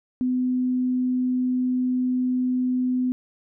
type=tone; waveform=sine; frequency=252.6 Hz; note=B3; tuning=39 cents sharp; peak=-20 dBFS; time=0.21-3.12 s; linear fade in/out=0 ms; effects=none